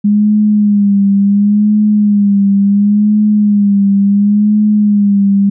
sine tone with vibrato, 204.7 Hz, G#3, 25 cents flat, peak -6 dBFS, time 0.04-5.5 s, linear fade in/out 10 ms, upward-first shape sine, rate 0.71 Hz, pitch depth 55 cents each way, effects none

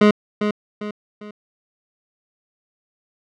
25% pulse tone with echo, 209.3 Hz, G#3, 14 cents sharp, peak -6 dBFS, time 0.01-0.11 s, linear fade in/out 5 ms, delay 400 ms, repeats 3, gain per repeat -8 dB, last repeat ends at 1.31 s, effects low-pass 3000 Hz 12 dB/octave

